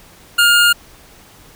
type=tone pair together; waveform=square; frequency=1414 / 2828 Hz; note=F6 / F7; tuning=+21 / +21 cents; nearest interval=octave; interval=1200 cents; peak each=-11 / -14 dBFS; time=0.38-0.73 s; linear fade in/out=10 ms; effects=pink hiss -44 dBFS RMS until 1.55 s